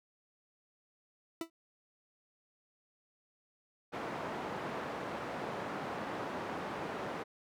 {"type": "tone with exponential decay", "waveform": "40% pulse", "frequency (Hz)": 329.6, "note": "E4", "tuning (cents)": 0, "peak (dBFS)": -31, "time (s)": [1.41, 1.5], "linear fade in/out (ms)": 2, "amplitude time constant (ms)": 18}
{"type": "band-pass noise", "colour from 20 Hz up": "white", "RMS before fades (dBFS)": -40, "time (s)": [3.92, 7.24], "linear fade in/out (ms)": 20, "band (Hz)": [140, 1000], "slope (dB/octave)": 12}
{"effects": []}